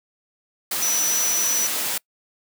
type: tone in noise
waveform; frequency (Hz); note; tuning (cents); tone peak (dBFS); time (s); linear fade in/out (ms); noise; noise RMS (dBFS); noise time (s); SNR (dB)
sine; 5920; F#8; 0; -20; 0.82-1.67; 5; white; -25; 0.71-1.98; +2
effects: noise-tail reverb RT60 0.1 s tail -25 dB re dry + high-pass 200 Hz 12 dB/octave